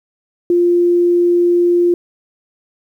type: tone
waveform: sine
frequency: 349.2 Hz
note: F4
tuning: in tune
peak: -9 dBFS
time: 0.5-1.94 s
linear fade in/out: 2 ms
effects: 8-bit